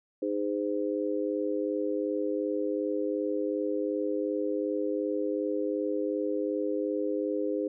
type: harmonic tone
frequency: 102.7 Hz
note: G#2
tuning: 19 cents flat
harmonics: 3 / 4 / 5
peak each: -31 / -32 / -32 dBFS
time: 0.22-7.68 s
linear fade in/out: 5 ms
effects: none